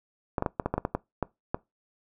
clicks, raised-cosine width 1 ms, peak -12 dBFS, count 11, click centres 0.382 / 0.424 / 0.462 / 0.598 / 0.66 / 0.74 / 0.78 / 0.851 / 0.95 / 1.227 / 1.545 s, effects noise-tail reverb RT60 0.2 s tail -22 dB re dry

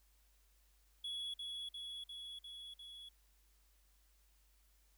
triangle tone with echo, 3371 Hz, G#7, 25 cents sharp, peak -39 dBFS, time 1.04-1.34 s, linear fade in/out 5 ms, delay 350 ms, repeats 5, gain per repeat -2 dB, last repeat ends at 3.09 s, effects added 50 Hz sine -69 dBFS peak until 4.97 s + white hiss -75 dBFS RMS until 4.97 s

